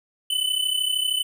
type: tone pair together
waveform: square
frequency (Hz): 2993 / 3026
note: F#7 / F#7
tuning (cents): +19 / +38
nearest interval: unison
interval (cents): 19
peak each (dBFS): -25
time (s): 0.3-1.23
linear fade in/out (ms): 5
effects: none